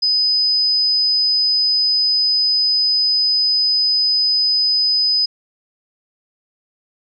sine tone, 5010 Hz, D#8, 11 cents sharp, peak -13 dBFS, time 0.02-5.26 s, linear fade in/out 10 ms, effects none

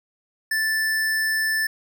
square tone, 1760 Hz, A6, in tune, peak -21 dBFS, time 0.51-1.67 s, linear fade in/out 5 ms, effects none

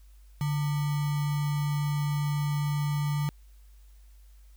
sine tone with sample-and-hold, 146.3 Hz, D3, 6 cents flat, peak -25 dBFS, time 0.41-3.29 s, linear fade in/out 0 ms, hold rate 1050 Hz, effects added 50 Hz sine -50 dBFS peak until 4.56 s + white hiss -67 dBFS RMS until 4.56 s

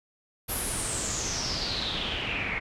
pink noise with low-pass filter sweep, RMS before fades -31 dBFS, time 0.48-2.6 s, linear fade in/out 20 ms, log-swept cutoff 12000 to 2100 Hz, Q 7.1, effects none

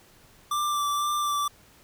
square tone with vibrato, 1174.7 Hz, D6, in tune, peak -25 dBFS, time 0.51-1.48 s, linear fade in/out 5 ms, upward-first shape sine, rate 2 Hz, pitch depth 17 cents each way, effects pink hiss -56 dBFS RMS until 1.83 s

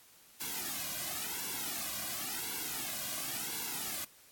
white noise with flanger, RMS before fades -38 dBFS, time 0.4-4.05 s, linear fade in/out 10 ms, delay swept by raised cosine 1.6 to 2.28 ms, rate 0.94 Hz, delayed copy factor -1, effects white hiss -60 dBFS RMS until 4.31 s + AAC 64 kbps

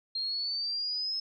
sine exponential sweep, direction up, 4186 to 5210 Hz, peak -30 dBFS, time 0.15-1.2 s, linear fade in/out 5 ms, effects none

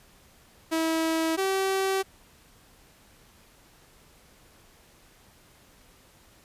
sawtooth tone pair in turn, 323.7 / 384.9 Hz, E4 / G4, -31 / -32 cents, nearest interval minor third, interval 299 cents, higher second, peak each -20 / -20 dBFS, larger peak neither, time 0.71-1.37 / 1.37-2.03 s, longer neither, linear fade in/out 20 ms, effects pink hiss -57 dBFS RMS until 6.44 s + resampled to 32000 Hz

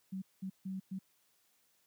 sine tone bursts at uneven times, 190 Hz, F#3, 46 cents sharp, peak -37 dBFS, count 4, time 0.12-0.22 / 0.42-0.5 / 0.65-0.8 / 0.91-0.99 s, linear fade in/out 10 ms, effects white hiss -73 dBFS RMS until 1.86 s + high-pass 80 Hz 12 dB/octave

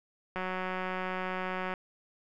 click train, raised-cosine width 0.5 ms, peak -20 dBFS, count 256, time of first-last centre 0.36-1.738 s, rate 185 Hz, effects none

